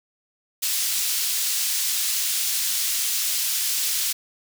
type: high-pass noise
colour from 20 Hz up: pink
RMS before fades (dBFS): -24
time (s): 0.62-4.13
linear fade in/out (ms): 10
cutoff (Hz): 4200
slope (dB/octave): 12
effects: none